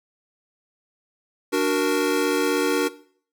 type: chord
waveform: square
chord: D augmented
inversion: none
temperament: equal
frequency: 293.7 / 370 / 466.2 Hz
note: D4 / F#4 / A#4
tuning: 0 / 0 / 0 cents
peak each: -24 dBFS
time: 1.52-2.89 s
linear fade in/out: 20 ms
effects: noise-tail reverb RT60 0.5 s tail -17 dB re dry